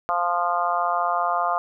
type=harmonic tone; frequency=174.61 Hz; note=F3; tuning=in tune; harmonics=3 / 4 / 5 / 6 / 7 / 8; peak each=-34 / -24 / -29 / -27 / -25 / -34 dBFS; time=0.09-1.58 s; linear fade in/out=0 ms; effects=none